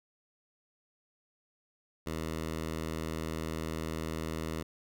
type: tone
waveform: 10% pulse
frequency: 80 Hz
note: D#2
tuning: 49 cents sharp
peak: -26 dBFS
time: 2.06-4.63 s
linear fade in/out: 10 ms
effects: none